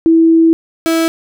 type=tone pair in turn; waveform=sine / 35% pulse; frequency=327.5 / 327.5 Hz; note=E4 / E4; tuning=-11 / -11 cents; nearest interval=unison; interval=0 cents; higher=neither; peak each=-5 / -9 dBFS; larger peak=first; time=0.06-0.53 / 0.86-1.08 s; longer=first; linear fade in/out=0 ms; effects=none